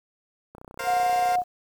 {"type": "click train", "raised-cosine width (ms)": 1, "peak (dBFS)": -29, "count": 28, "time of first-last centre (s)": [0.55, 1.418], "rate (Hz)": 31.1}
{"type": "chord", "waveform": "15% pulse", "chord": "Bb suspended second", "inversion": "none", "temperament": "equal with one note detuned", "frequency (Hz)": [466.2, 528.4, 698.5], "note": ["Bb4", "C5", "F5"], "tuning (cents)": [0, 17, 0], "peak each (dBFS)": [-30, -27, -29], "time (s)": [0.79, 1.36], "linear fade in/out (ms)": 5}
{"type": "tone", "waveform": "sine", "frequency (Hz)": 722, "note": "F#5", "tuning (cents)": -43, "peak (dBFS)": -20, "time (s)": [0.84, 1.44], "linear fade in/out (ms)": 50}
{"effects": ["9-bit"]}